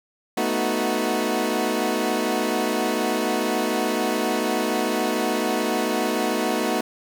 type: chord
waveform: 20% pulse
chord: B dominant seventh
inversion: third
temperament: equal with one note detuned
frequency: 220 / 246.9 / 311.1 / 368.3 Hz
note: A3 / B3 / D#4 / F#4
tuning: 0 / 0 / 0 / -8 cents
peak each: -22 dBFS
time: 0.37-6.81 s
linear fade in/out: 5 ms
effects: none